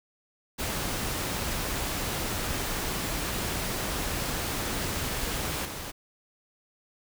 pink noise with level steps, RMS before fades -31 / -37 dBFS, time 0.58-5.92 s, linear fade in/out 20 ms, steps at 5.65 s, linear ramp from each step 5 ms, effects none

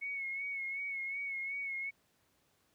sine tone with vibrato, 2200 Hz, C#7, 14 cents flat, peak -36 dBFS, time 0.01-1.91 s, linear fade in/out 20 ms, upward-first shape sine, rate 2.7 Hz, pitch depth 42 cents each way, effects pink hiss -73 dBFS RMS until 2.74 s + high-pass 80 Hz 12 dB/octave

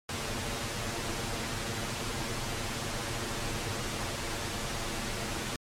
pink noise with comb filter, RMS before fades -34 dBFS, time 0.09-5.56 s, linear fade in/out 2 ms, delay 8.7 ms, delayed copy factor +0.7, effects low-pass 9000 Hz 12 dB/octave + MP3 96 kbps

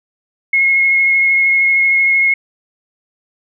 sine tone with vibrato, 2164 Hz, C#7, 42 cents flat, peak -9 dBFS, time 0.53-2.34 s, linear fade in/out 5 ms, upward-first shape triangle, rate 13 Hz, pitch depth 14 cents each way, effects none

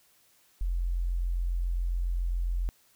sine tone, 43.65 Hz, F1, in tune, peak -26 dBFS, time 0.61-2.69 s, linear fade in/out 0 ms, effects white hiss -64 dBFS RMS until 2.95 s

